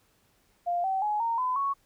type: tone with pitch steps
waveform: sine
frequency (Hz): 699 / 766.7 / 840.9 / 922.3 / 1011.6 / 1109.6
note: F5 / G5 / G#5 / A#5 / B5 / C#6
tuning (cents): +1 / -39 / +21 / -19 / +41 / +1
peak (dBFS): -25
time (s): 0.66-1.74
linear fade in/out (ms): 20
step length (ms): 180
effects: pink hiss -67 dBFS RMS until 1.85 s